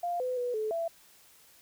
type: tone with pitch steps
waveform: sine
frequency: 699 / 505 / 490.3 / 432.7 / 668 Hz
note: F5 / B4 / B4 / A4 / E5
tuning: +1 / +39 / -13 / -29 / +23 cents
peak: -29 dBFS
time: 0.03-0.88 s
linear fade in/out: 5 ms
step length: 170 ms
effects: white hiss -59 dBFS RMS until 1.61 s